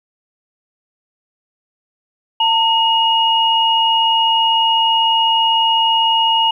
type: tone pair together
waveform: sine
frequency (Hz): 906 / 2876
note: A#5 / F#7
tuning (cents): -50 / -50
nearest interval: octave + minor sixth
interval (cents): 2000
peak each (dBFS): -14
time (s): 2.4-6.51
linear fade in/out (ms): 5
effects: 8-bit